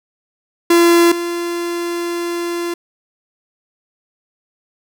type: tone pair in turn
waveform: 45% pulse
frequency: 341.8 / 344.4 Hz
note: F4 / F4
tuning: -37 / -24 cents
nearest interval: unison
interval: 13 cents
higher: second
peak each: -8 / -19 dBFS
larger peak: first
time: 0.7-1.12 / 1.12-2.74 s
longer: second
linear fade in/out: 5 ms
effects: 7-bit